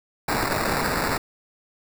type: noise with sample-and-hold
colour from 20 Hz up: violet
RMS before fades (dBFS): -24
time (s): 0.28-1.18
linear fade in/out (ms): 5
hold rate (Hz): 3150
effects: none